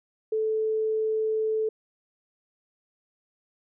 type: tone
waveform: sine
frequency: 437.2 Hz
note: A4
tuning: 11 cents flat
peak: -23 dBFS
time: 0.32-1.69 s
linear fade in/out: 5 ms
effects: none